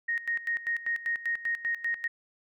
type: tone with tremolo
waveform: sine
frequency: 1864.7 Hz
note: A#6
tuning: in tune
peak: -26 dBFS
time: 0.08-2.08 s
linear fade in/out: 10 ms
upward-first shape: square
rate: 5.1 Hz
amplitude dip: 80%
effects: none